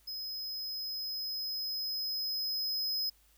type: tone with level ramp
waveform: square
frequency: 5080 Hz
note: D#8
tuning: 35 cents sharp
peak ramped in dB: -38 to -31 dBFS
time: 0.07-3.1 s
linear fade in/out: 10 ms
effects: added 50 Hz sine -66 dBFS peak until 3.37 s + white hiss -67 dBFS RMS until 3.37 s